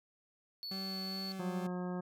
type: tone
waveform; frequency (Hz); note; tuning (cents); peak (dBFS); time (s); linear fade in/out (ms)
triangle; 4435; C#8; 0; -39; 0.63-1.32; 0
type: tone with vibrato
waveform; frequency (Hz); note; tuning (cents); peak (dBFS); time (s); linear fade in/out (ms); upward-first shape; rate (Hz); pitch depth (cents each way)
40% pulse; 191.1; G3; -44; -40; 0.71-1.67; 5; sine; 2.4; 9
type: harmonic tone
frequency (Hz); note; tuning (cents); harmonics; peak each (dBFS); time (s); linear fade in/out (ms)
180; F#3; -47; 1 / 2 / 3 / 4 / 5 / 6 / 7 / 9; -37 / -43 / -47 / -49 / -51 / -53 / -54 / -56; 1.39-2.01; 10
effects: none